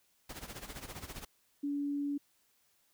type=noise with tremolo; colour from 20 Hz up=pink; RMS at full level=-43 dBFS; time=0.29-1.25 s; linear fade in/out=5 ms; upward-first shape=sine; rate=15 Hz; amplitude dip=75%
type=tone; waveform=sine; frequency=285.9 Hz; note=D4; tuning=46 cents flat; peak=-32 dBFS; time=1.63-2.18 s; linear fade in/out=10 ms
effects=white hiss -72 dBFS RMS until 2.93 s